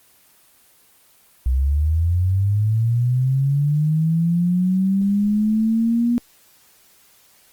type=linear sweep; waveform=sine; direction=up; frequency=61.74 to 241.4 Hz; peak=-15 dBFS; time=1.46-6.18 s; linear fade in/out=0 ms; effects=white hiss -54 dBFS RMS until 7.52 s + Opus 24 kbps

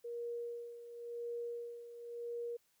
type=tone with tremolo; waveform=sine; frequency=473.1 Hz; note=A#4; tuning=26 cents sharp; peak=-38 dBFS; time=0.04-2.57 s; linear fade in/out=10 ms; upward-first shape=sine; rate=0.94 Hz; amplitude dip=70%; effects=white hiss -75 dBFS RMS until 2.8 s

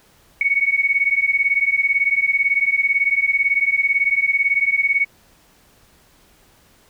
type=beating tone pair; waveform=sine; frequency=2217 / 2235 Hz; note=C#7 / C#7; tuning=0 / +14 cents; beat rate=18 Hz; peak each=-18 dBFS; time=0.41-5.05 s; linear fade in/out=2 ms; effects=pink hiss -54 dBFS RMS until 6.89 s

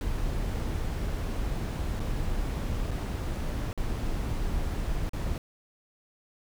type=noise with dropouts; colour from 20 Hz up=brown; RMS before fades=-30 dBFS; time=0.01-5.38 s; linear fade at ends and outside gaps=1 ms; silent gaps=1.996-2.002 / 2.909-2.913 / 3.73-3.776 / 5.094-5.133 s; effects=none

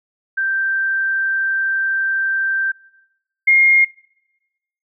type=tone pair in turn; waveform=sine; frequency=1568 / 2134 Hz; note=G6 / C7; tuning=0 / +34 cents; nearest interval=perfect fourth; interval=534 cents; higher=second; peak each=-16 / -8 dBFS; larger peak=second; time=0.37-2.72 / 3.47-3.85 s; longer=first; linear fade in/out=10 ms; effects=noise-tail reverb RT60 1.0 s tail -23 dB re dry

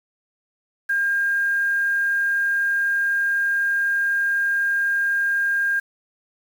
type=tone with quantisation; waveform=sine; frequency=1608 Hz; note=G6; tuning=44 cents sharp; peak=-18 dBFS; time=0.89-5.8 s; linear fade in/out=10 ms; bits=7; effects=none

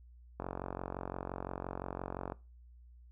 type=click train; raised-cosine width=1 ms; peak=-24 dBFS; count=89; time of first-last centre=0.4-2.321 s; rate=45.8 Hz; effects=noise-tail reverb RT60 0.3 s tail -21 dB re dry + added 60 Hz sine -54 dBFS peak until 3.11 s

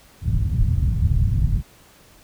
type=low-pass noise; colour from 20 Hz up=white; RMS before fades=-19 dBFS; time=0.21-1.63 s; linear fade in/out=50 ms; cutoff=120 Hz; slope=24 dB/octave; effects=pink hiss -51 dBFS RMS until 2.23 s

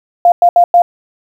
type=tone bursts at uneven times; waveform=sine; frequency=698.5 Hz; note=F5; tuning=in tune; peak=-3 dBFS; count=4; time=0.25-0.32 / 0.42-0.49 / 0.56-0.64 / 0.74-0.82 s; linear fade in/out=2 ms; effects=7-bit

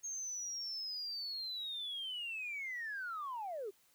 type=linear sweep; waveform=sine; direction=down; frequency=6490 to 370 Hz; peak=-38 dBFS; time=0.03-3.71 s; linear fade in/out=20 ms; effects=tanh soft clip ceiling -35 dBFS + white hiss -70 dBFS RMS until 3.94 s

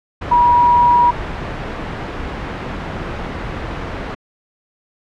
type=tone in noise; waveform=sine; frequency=964 Hz; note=B5; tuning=42 cents flat; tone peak=-8 dBFS; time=0.31-1.11 s; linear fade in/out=10 ms; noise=pink; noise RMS=-24 dBFS; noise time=0.21-4.15 s; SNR=+13 dB; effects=low-pass 2000 Hz 12 dB/octave

